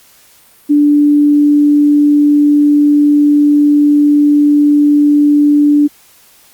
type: tone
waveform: sine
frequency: 292.7 Hz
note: D4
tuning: 6 cents flat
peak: -5 dBFS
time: 0.69-5.88 s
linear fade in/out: 20 ms
effects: white hiss -45 dBFS RMS until 6.53 s + Opus 48 kbps